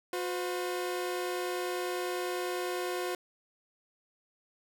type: tone pair together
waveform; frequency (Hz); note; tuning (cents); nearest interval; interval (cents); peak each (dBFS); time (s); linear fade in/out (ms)
sawtooth; 360 / 510; F#4 / C5; -47 / -44; tritone; 603; -29 / -34; 0.13-3.15; 2
effects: none